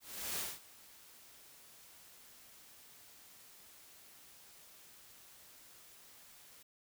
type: noise with ADSR envelope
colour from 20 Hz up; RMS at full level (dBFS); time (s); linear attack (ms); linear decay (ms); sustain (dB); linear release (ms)
white; -38; 0-6.63; 380; 210; -21; 7
effects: none